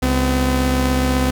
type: tone pair together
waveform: sawtooth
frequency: 67.56 / 254.1 Hz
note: C#2 / B3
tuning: -44 / +49 cents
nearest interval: octave + major seventh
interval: 2293 cents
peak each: -14 dBFS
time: 0.02-1.31 s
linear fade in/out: 10 ms
effects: none